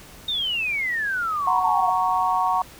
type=exponential sweep; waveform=sine; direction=down; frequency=3721 to 697 Hz; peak=-22 dBFS; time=0.28-1.9 s; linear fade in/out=5 ms
type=chord; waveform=sine; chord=F# major; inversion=none; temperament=equal; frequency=740 / 932.3 / 1108.7 Hz; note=F#5 / A#5 / C#6; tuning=0 / 0 / 0 cents; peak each=-23 dBFS; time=1.47-2.62 s; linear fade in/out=2 ms
effects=pink hiss -45 dBFS RMS until 2.79 s